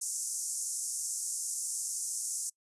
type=band-pass noise; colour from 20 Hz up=white; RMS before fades=-36 dBFS; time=0.01-2.5 s; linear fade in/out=10 ms; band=5900 to 10000 Hz; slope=48 dB/octave; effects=noise-tail reverb RT60 0.1 s tail -25 dB re dry + resampled to 32000 Hz